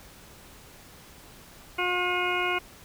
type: harmonic tone with a mistuned harmonic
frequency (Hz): 358.9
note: F4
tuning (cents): +47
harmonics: 1 / 2 / 3 / 4 / 6 / 7 / 8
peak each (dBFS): -31 / -33 / -32 / -32 / -31 / -33 / -35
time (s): 1.78-2.59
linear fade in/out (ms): 10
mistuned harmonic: 7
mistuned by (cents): -20
effects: pink hiss -50 dBFS RMS until 2.84 s